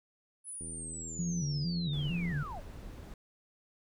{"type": "linear sweep", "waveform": "sine", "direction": "down", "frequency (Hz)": [10270, 493.9], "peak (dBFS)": -40, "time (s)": [0.44, 2.62], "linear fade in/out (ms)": 50}
{"type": "click train", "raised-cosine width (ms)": 3, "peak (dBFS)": -35, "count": 144, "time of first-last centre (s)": [0.61, 2.378], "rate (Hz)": 80.9}
{"type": "tone with vibrato", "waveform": "sine", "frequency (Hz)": 158.3, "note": "D#3", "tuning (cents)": 30, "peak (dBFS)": -31, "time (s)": [1.19, 2.43], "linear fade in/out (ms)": 2, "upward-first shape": "square", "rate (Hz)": 2.2, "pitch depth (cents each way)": 150}
{"type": "noise", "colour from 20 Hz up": "brown", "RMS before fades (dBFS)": -45, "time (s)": [1.93, 3.14], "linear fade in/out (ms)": 2}
{"effects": []}